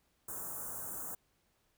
white band-stop noise, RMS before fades -42 dBFS, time 0.28-1.15 s, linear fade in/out 5 ms, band 1500 to 6900 Hz, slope 48 dB/octave, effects pink hiss -75 dBFS RMS until 1.77 s

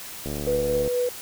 click train, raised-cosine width 2 ms, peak -18 dBFS, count 46, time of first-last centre 0.26-0.876 s, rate 73 Hz
sine tone with tremolo, 492 Hz, B4, 7 cents flat, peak -20 dBFS, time 0.47-1.09 s, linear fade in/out 2 ms, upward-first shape sine, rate 4.2 Hz, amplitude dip 30%
effects white hiss -38 dBFS RMS until 1.21 s

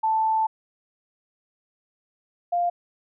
sine tone pair in turn, 881 / 699.3 Hz, A5 / F5, +2 / +2 cents, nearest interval major third, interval 400 cents, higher first, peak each -19 / -20 dBFS, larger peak first, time 0.03-0.47 / 2.52-2.7 s, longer first, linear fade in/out 10 ms, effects none

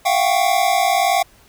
square tone cluster, 678 / 719 / 779 / 1110 Hz, E5 / F#5 / G5 / C#6, +49 / -50 / -11 / +2 cents, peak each -22 / -19 / -19 / -27 dBFS, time 0.05-1.23 s, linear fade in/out 10 ms, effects pink hiss -51 dBFS RMS until 1.48 s

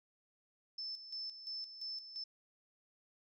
sine tone with tremolo, 5274 Hz, E8, in tune, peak -40 dBFS, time 0.78-2.24 s, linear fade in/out 5 ms, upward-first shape square, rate 2.9 Hz, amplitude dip 65%, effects none

